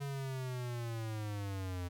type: linear sweep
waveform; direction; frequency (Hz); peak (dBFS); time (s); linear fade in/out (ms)
square; down; 141.6 to 87.31; -38; 0-1.89; 20
effects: none